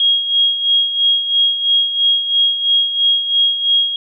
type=tone with tremolo; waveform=sine; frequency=3277 Hz; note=G#7; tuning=24 cents flat; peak=-9 dBFS; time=0-3.96 s; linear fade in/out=2 ms; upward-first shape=sine; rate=3 Hz; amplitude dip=65%; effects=none